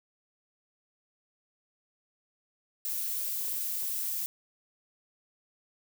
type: noise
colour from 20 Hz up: violet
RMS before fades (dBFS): -33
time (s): 2.85-4.26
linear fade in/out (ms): 0
effects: none